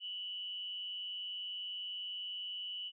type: tone with amplitude modulation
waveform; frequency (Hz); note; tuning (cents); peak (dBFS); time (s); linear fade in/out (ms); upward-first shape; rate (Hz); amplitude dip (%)
sine; 2960; F#7; 0; -37; 0-2.92; 50; sine; 190; 50
effects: none